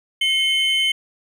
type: tone pair together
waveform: triangle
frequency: 2159 / 3069 Hz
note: C#7 / G7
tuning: -46 / -37 cents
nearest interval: tritone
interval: 609 cents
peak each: -20 / -16 dBFS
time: 0.21-0.92 s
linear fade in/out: 5 ms
effects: none